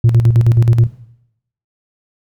sine tone with tremolo, 116.54 Hz, A#2, in tune, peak -3 dBFS, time 0.04-0.87 s, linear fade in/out 5 ms, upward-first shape square, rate 9.4 Hz, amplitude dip 70%, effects noise-tail reverb RT60 0.8 s tail -19 dB re dry + tanh soft clip ceiling -4 dBFS

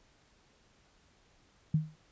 sine tone with exponential decay, 155.56 Hz, D#3, in tune, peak -21 dBFS, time 1.74-1.96 s, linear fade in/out 5 ms, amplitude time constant 47 ms, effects pink hiss -66 dBFS RMS until 2.11 s + resampled to 16000 Hz

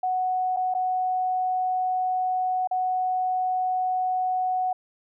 sine tone with dropouts, 740 Hz, F#5, in tune, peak -22 dBFS, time 0.03-4.73 s, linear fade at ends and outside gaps 5 ms, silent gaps 0.564-0.569 / 0.74-0.748 / 2.674-2.711 s, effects none

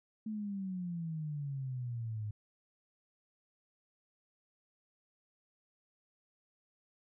sine exponential sweep, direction down, 220 to 103.83 Hz, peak -36 dBFS, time 0.26-2.31 s, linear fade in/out 5 ms, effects none

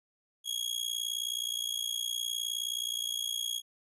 sawtooth tone with amplitude modulation, 3306 Hz, G#7, 9 cents flat, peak -25 dBFS, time 0.44-3.62 s, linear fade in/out 50 ms, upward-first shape sine, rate 59.3 Hz, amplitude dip 90%, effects resampled to 32000 Hz

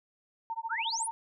sine tone with tremolo, 908 Hz, A#5, 46 cents flat, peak -30 dBFS, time 0.5-1.11 s, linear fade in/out 0 ms, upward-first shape sine, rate 14 Hz, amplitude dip 100%
sine exponential sweep, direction up, 1244.5 to 11020 Hz, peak -31 dBFS, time 0.69-1.08 s, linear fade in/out 20 ms
effects none

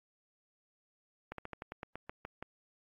slowing click train, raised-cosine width 0.5 ms, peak -26 dBFS, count 11, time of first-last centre 1.32-2.426 s, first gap 63 ms, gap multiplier 1.12, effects AAC 48 kbps

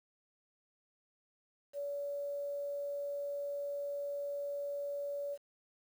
sine tone with quantisation, 570 Hz, C#5, 48 cents sharp, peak -36 dBFS, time 1.73-5.38 s, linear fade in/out 50 ms, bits 10, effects none

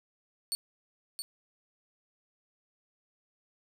25% pulse tone with echo, 4441 Hz, C#8, 2 cents sharp, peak -25 dBFS, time 0.52-0.55 s, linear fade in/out 0 ms, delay 670 ms, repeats 1, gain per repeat -6 dB, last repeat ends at 1.22 s, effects 10-bit

